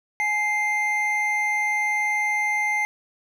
triangle tone pair together, 841.2 / 2093 Hz, G#5 / C7, +22 / 0 cents, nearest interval octave + major third, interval 1578 cents, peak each -25 / -20 dBFS, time 0.2-2.85 s, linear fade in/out 0 ms, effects none

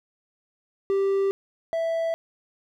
triangle tone pair in turn, 392 / 659.3 Hz, G4 / E5, 0 / 0 cents, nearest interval major sixth, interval 900 cents, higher second, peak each -18 / -21 dBFS, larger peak first, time 0.9-1.31 / 1.73-2.14 s, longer neither, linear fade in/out 0 ms, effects none

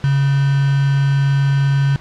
sine tone with quantisation, 138.59 Hz, C#3, in tune, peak -12 dBFS, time 0.04-1.96 s, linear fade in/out 0 ms, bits 4, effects pink hiss -40 dBFS RMS until 2 s + low-pass 4000 Hz 12 dB/octave

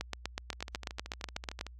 two click trains, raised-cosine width 0.2 ms, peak -17 / -24 dBFS, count 14 / 16, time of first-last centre 0.01-1.611 / 0.53-1.666 s, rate 8.12 / 13.2 Hz, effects added 60 Hz sine -48 dBFS peak until 1.79 s + AAC 64 kbps

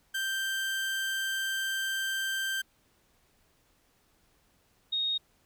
30% pulse / sine tone pair in turn, 1568 / 3729 Hz, G6 / A#7, 0 / 0 cents, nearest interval octave + minor third, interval 1500 cents, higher second, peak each -27 / -27 dBFS, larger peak neither, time 0.14-2.62 / 4.92-5.18 s, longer first, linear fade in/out 10 ms, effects pink hiss -68 dBFS RMS until 5.45 s

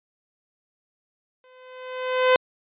sawtooth tone with exponential growth, 510 Hz, C5, 44 cents flat, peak -9 dBFS, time 1.44-2.36 s, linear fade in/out 1 ms, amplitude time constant 200 ms, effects resampled to 8000 Hz

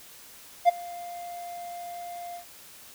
triangle tone with ADSR envelope, 698.5 Hz, F5, in tune, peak -10 dBFS, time 0.65-2.45 s, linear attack 36 ms, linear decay 15 ms, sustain -24 dB, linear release 100 ms, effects white hiss -49 dBFS RMS until 2.94 s

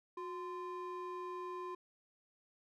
triangle ring-modulated tone, 698.5 Hz, F5, in tune, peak -36 dBFS, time 0.17-1.75 s, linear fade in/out 5 ms, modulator 335 Hz, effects none

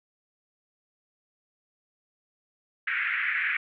white band-pass noise, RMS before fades -28 dBFS, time 2.87-3.57 s, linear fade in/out 5 ms, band 1500 to 2300 Hz, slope 48 dB/octave, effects none

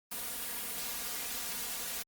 white noise with comb filter, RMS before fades -38 dBFS, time 0.11-2.03 s, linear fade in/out 10 ms, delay 4.2 ms, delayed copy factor +1, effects Opus 32 kbps

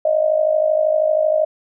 sine tone with amplitude modulation, 622.3 Hz, D#5, in tune, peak -10 dBFS, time 0.05-1.45 s, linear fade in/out 5 ms, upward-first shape sine, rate 52.8 Hz, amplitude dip 75%, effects none

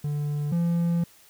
triangle tone pair in turn, 146.83 / 170.4 Hz, D3 / F3, 0 / -42 cents, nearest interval minor third, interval 258 cents, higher second, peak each -23 / -19 dBFS, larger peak second, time 0.04-0.52 / 0.52-1.04 s, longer second, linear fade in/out 5 ms, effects white hiss -55 dBFS RMS until 1.29 s

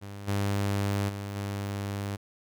sawtooth tone with level steps, 100.3 Hz, G2, 40 cents sharp, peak -35 / -22 / -30 / -27 dBFS, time 0.01-2.17 s, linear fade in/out 20 ms, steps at 0.27 / 1.08 / 1.35 s, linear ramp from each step 20 ms, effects none

